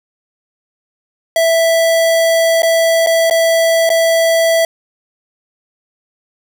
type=tone with dropouts; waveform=square; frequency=659.3 Hz; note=E5; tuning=in tune; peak=-10 dBFS; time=1.36-4.65 s; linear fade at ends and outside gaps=2 ms; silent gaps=2.621-2.631 / 3.063-3.07 / 3.299-3.309 / 3.892-3.901 s; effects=none